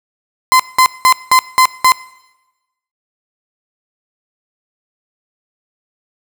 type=tone bursts; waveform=35% pulse; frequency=1030 Hz; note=C6; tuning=28 cents flat; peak=-4 dBFS; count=6; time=0.52-1.92 s; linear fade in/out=0 ms; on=75 ms; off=190 ms; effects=noise-tail reverb RT60 1.0 s tail -20 dB re dry